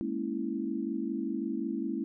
sine chord, A# half-diminished seventh, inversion third, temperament equal, 207.7 / 233.1 / 277.2 / 329.6 Hz, G#3 / A#3 / C#4 / E4, 0 / 0 / 0 / 0 cents, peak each -37 / -36 / -36 / -35 dBFS, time 0.01-2.04 s, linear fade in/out 0 ms, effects none

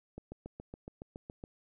click train, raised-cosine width 2 ms, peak -30 dBFS, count 10, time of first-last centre 0.18-1.439 s, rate 7.15 Hz, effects none

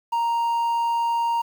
triangle tone, 932.3 Hz, A#5, in tune, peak -18 dBFS, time 0.12-1.42 s, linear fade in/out 10 ms, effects 8-bit

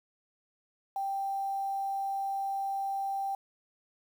sine tone with quantisation, 785 Hz, G5, 2 cents sharp, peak -30 dBFS, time 0.96-3.35 s, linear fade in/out 2 ms, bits 9, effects none

